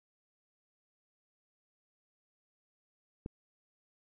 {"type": "click", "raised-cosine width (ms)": 3, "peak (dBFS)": -26, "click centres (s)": 3.261, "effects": []}